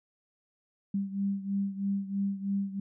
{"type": "beating tone pair", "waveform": "sine", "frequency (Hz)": [197, 200.1], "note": ["G3", "G3"], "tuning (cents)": [9, 36], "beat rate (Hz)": 3.1, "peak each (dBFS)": [-30, -34], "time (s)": [0.94, 2.8], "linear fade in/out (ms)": 5, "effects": []}